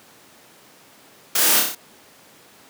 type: noise with echo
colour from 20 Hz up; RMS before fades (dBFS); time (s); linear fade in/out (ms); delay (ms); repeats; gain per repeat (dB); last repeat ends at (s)
white; -19; 1.35-1.6; 5; 30; 5; -3; 1.75
effects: pink hiss -49 dBFS RMS until 2.69 s + high-pass 200 Hz 12 dB/octave